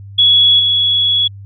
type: tone with level steps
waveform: sine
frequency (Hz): 3368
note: G#7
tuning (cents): +24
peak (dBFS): -6 / -10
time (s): 0.18-1.28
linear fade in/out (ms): 10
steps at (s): 0.59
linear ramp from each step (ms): 10
effects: added 99 Hz sine -30 dBFS peak until 1.45 s